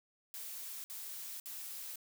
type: noise bursts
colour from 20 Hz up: blue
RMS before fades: -45 dBFS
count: 3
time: 0.34-1.958 s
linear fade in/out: 0 ms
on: 500 ms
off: 59 ms
effects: none